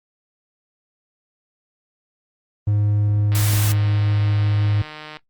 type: tone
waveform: triangle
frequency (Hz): 103.83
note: G#2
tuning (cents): 0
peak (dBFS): -14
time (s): 2.67-4.82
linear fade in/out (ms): 5
type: click train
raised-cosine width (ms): 0.3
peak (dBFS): -19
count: 284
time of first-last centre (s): 3.32-5.17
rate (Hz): 153
type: high-pass noise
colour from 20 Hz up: white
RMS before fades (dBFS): -26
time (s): 3.35-3.72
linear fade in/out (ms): 0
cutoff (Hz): 600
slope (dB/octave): 96
effects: noise-tail reverb RT60 0.1 s tail -17 dB re dry + Opus 24 kbps